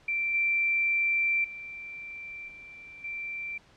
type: tone with level steps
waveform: sine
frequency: 2349 Hz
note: D7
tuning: in tune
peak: -26 / -23 / -38 / -44 / -33 dBFS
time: 0.08-3.58 s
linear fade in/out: 5 ms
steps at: 0.34 / 1.44 / 2.48 / 3.04 s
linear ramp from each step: 5 ms
effects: pink hiss -59 dBFS RMS until 3.76 s + low-pass 5000 Hz 12 dB/octave